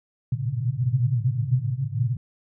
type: band-pass noise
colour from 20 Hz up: pink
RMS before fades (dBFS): -24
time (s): 0.32-2.17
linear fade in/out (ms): 5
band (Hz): 110 to 140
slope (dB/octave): 96
effects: none